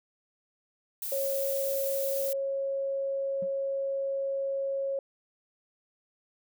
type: noise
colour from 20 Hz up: violet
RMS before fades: -35 dBFS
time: 1.02-2.33 s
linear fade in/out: 2 ms
type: tone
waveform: sine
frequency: 547 Hz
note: C#5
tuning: 23 cents flat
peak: -28 dBFS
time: 1.12-4.99 s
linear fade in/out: 2 ms
type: tone with exponential decay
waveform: triangle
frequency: 185 Hz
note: F#3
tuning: in tune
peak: -34 dBFS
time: 3.42-3.51 s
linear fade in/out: 5 ms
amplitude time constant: 18 ms
effects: none